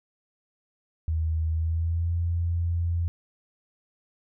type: tone with pitch glide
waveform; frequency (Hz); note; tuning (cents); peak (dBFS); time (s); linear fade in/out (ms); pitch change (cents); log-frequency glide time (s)
sine; 80 to 85.25; D#2 to F2; +49 to -41; -23; 1.08-3.08; 0; +110; 1.51-2.13
effects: none